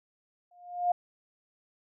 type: tone with exponential growth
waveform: sine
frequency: 709 Hz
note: F5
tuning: 26 cents sharp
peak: -20 dBFS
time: 0.51-0.92 s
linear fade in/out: 5 ms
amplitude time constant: 89 ms
effects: none